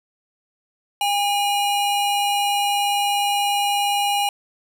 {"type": "tone pair together", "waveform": "square", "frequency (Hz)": [811, 2890], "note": ["G#5", "F#7"], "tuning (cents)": [-41, -41], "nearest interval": "octave + minor seventh", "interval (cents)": 2200, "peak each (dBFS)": [-20, -25], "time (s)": [1.01, 4.29], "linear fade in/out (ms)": 2, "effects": []}